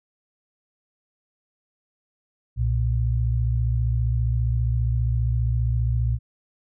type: tone pair together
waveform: sine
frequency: 62.85 / 117.8 Hz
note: B1 / A#2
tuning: +31 / +19 cents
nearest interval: major seventh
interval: 1088 cents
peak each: -22 dBFS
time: 2.56-6.19 s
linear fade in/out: 50 ms
effects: none